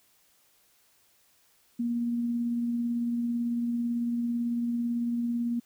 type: tone with tremolo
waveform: sine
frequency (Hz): 237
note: A#3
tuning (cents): +29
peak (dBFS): -25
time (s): 1.79-5.6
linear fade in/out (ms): 10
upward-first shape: triangle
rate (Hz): 18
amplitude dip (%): 25
effects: white hiss -65 dBFS RMS until 5.65 s